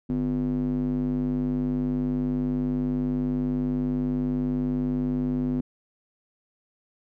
square tone with band-pass filter, 50 Hz, G1, 35 cents sharp, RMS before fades -26 dBFS, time 0.09-5.61 s, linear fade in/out 5 ms, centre 240 Hz, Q 3.9, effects none

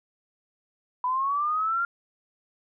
sine linear sweep, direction up, 987.8 to 1400 Hz, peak -23 dBFS, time 1.04-1.85 s, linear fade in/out 2 ms, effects none

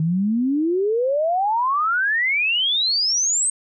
sine exponential sweep, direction up, 153.8 to 8460 Hz, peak -17 dBFS, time 0-3.5 s, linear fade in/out 2 ms, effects none

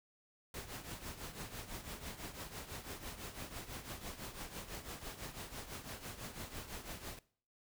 pink noise with tremolo, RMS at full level -44 dBFS, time 0.54-7.19 s, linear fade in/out 2 ms, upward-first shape triangle, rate 6 Hz, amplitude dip 75%, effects noise-tail reverb RT60 0.5 s tail -20 dB re dry

